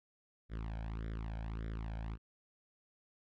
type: tone with flanger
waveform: sawtooth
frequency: 55 Hz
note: A1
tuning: in tune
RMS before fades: -41 dBFS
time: 0.49-2.18 s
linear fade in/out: 50 ms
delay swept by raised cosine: 0.55 to 1.29 ms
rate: 1.7 Hz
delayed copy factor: +0.85
effects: low-pass 3000 Hz 12 dB/octave